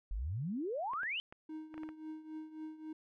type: exponential sweep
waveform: sine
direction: up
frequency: 41.54 to 3136 Hz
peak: -35 dBFS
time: 0.11-1.2 s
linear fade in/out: 0 ms
type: clicks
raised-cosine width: 0.5 ms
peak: -35 dBFS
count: 7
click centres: 0.935 / 1.033 / 1.325 / 1.742 / 1.779 / 1.834 / 1.89 s
type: tone with tremolo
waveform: triangle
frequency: 312.6 Hz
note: D#4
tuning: 8 cents sharp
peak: -38 dBFS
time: 1.49-2.93 s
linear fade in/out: 5 ms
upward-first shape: triangle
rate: 3.7 Hz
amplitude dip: 80%
effects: none